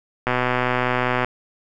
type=click train; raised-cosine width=0.5 ms; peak=-5 dBFS; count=123; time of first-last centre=0.27-1.246 s; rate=125 Hz; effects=none